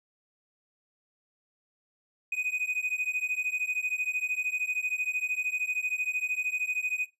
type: beating tone pair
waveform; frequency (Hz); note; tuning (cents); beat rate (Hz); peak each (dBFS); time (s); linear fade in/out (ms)
triangle; 2489 / 2502; D#7 / D#7; 0 / +9; 13; -30; 2.32-7.06; 5
effects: noise-tail reverb RT60 0.2 s tail -17 dB re dry + resampled to 32000 Hz